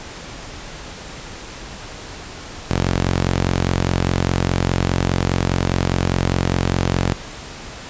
sawtooth tone with high-pass filter, 44.9 Hz, F1, 49 cents sharp, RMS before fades -19 dBFS, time 2.7-7.13 s, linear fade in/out 0 ms, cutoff 92 Hz, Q 0.85, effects pink hiss -34 dBFS RMS until 7.89 s + resampled to 16000 Hz

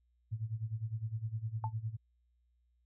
sine tone with tremolo, 110.9 Hz, A2, 14 cents sharp, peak -32 dBFS, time 0.31-1.97 s, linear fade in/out 20 ms, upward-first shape sine, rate 9.8 Hz, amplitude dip 85%
sine tone with exponential decay, 880 Hz, A5, in tune, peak -31 dBFS, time 1.64-1.73 s, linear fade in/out 1 ms, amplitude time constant 18 ms
effects added 60 Hz sine -70 dBFS peak until 2.85 s

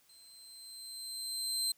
25% pulse tone with level ramp, 4117 Hz, C8, 29 cents flat, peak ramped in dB -53 to -25 dBFS, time 0.09-1.72 s, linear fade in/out 5 ms, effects white hiss -68 dBFS RMS until 1.77 s

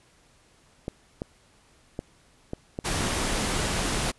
clicks, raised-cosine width 2 ms, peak -17 dBFS, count 6, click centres 0.881 / 1.219 / 1.991 / 2.534 / 2.789 / 3.008 s
pink noise, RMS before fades -27 dBFS, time 2.84-4.12 s, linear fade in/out 20 ms
effects pink hiss -60 dBFS RMS until 4.18 s + resampled to 24000 Hz

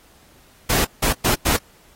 pink noise bursts at uneven times, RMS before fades -19 dBFS, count 4, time 0.69-0.85 / 1.02-1.13 / 1.24-1.35 / 1.45-1.57 s, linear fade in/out 10 ms, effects pink hiss -53 dBFS RMS until 1.95 s + AAC 48 kbps

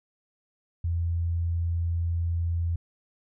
sine tone, 84.7 Hz, E2, 48 cents sharp, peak -24 dBFS, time 0.84-2.76 s, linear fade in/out 5 ms, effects none

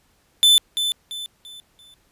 45% pulse tone with echo, 3520 Hz, A7, in tune, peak -11 dBFS, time 0.43-0.58 s, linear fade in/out 0 ms, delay 340 ms, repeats 4, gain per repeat -9 dB, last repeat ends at 1.94 s, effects pink hiss -62 dBFS RMS until 2.11 s + resampled to 32000 Hz

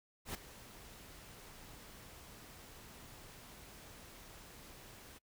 pink noise with ADSR envelope, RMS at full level -40 dBFS, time 0.25-5.19 s, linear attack 95 ms, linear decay 8 ms, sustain -15 dB, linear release 20 ms, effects noise-tail reverb RT60 0.1 s tail -25 dB re dry

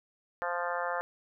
harmonic tone with a mistuned harmonic, 174.61 Hz, F3, in tune, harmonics 3 / 4 / 5 / 6 / 7 / 8 / 9 / 10, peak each -36 / -37 / -38 / -39 / -39 / -40 / -41 / -41 dBFS, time 0.42-1.01 s, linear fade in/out 0 ms, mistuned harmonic 10, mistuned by +18 cents, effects none

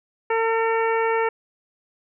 harmonic tone with a mistuned harmonic, 452.3 Hz, A4, 48 cents sharp, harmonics 1 / 2 / 3 / 4 / 5 / 6, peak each -21 / -24 / -29 / -30 / -31 / -38 dBFS, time 0.3-1.29 s, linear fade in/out 5 ms, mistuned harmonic 6, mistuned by +22 cents, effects none

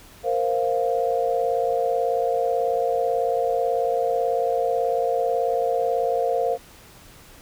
sine chord, Bb suspended second, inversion none, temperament just, 466.2 / 524.4 / 699.2 Hz, Bb4 / C5 / F5, 0 / +4 / +2 cents, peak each -24 dBFS, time 0.23-6.58 s, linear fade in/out 50 ms, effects pink hiss -48 dBFS RMS until 7.41 s

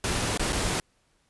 pink noise with dropouts, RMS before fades -27 dBFS, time 0.04-0.8 s, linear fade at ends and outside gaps 1 ms, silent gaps 0.375-0.395 / 0.524-0.528 s, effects pink hiss -68 dBFS RMS until 1.29 s + resampled to 24000 Hz

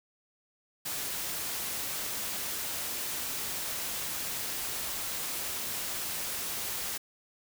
white noise, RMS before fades -35 dBFS, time 0.85-6.98 s, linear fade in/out 10 ms, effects none

